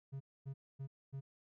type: tone bursts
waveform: triangle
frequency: 136.2 Hz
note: C#3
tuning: 30 cents flat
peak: -39 dBFS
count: 4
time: 0.12-1.21 s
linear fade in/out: 20 ms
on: 85 ms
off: 250 ms
effects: none